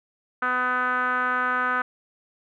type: tone with low-pass filter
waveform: 5% pulse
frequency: 251 Hz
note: B3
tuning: 28 cents sharp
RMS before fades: -24 dBFS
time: 0.42-1.82 s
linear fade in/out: 5 ms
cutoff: 1400 Hz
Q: 6.9
effects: none